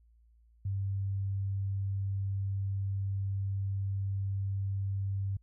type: tone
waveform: sine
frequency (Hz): 98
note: G2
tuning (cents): 0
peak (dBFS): -30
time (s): 0.65-5.37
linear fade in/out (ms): 5
effects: added 57 Hz sine -60 dBFS peak until 5.42 s